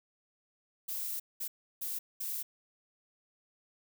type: noise bursts at uneven times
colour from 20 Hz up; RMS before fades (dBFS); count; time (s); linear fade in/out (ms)
violet; -37; 4; 0.88-1.2 / 1.4-1.48 / 1.81-1.99 / 2.2-2.43; 10
effects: none